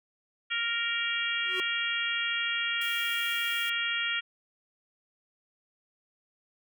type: harmonic tone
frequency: 466.2 Hz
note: A#4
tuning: in tune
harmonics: 3 / 4 / 5 / 6 / 7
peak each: -34 / -34 / -34 / -34 / -34 dBFS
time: 0.5-4.21 s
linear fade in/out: 20 ms
type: tone with exponential growth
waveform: square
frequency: 370 Hz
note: F#4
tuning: in tune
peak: -32 dBFS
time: 1.39-1.6 s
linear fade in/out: 0 ms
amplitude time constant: 45 ms
type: noise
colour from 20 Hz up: blue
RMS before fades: -43 dBFS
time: 2.81-3.7 s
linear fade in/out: 5 ms
effects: none